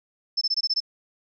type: tone bursts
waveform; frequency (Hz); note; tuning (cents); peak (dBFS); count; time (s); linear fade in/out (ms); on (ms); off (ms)
sine; 5274; E8; 0; -20; 7; 0.37-0.804; 10; 44; 21
effects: none